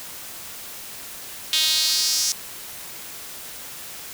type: tone with high-pass filter sweep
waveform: sawtooth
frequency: 314 Hz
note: D#4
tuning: 16 cents sharp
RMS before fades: -21 dBFS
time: 1.53-2.32 s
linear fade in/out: 0 ms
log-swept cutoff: 3500 to 5800 Hz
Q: 3.3
effects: white hiss -37 dBFS RMS until 4.13 s